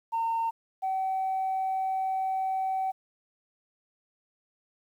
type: tone pair in turn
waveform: sine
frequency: 912 / 762.3 Hz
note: A#5 / G5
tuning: -38 / -49 cents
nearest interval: minor third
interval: 311 cents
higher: first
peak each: -24 / -25 dBFS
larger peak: first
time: 0.12-0.51 / 0.82-2.92 s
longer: second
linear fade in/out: 20 ms
effects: tanh soft clip ceiling -23 dBFS + 10-bit